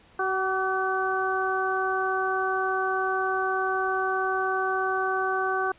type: harmonic tone with a mistuned harmonic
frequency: 378.3 Hz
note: F#4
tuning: 38 cents sharp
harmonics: 1 / 2 / 3 / 4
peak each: -29 / -29 / -29 / -29 dBFS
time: 0.19-5.72 s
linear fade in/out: 5 ms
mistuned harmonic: 3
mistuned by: +23 cents
effects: pink hiss -56 dBFS RMS until 5.78 s + resampled to 8000 Hz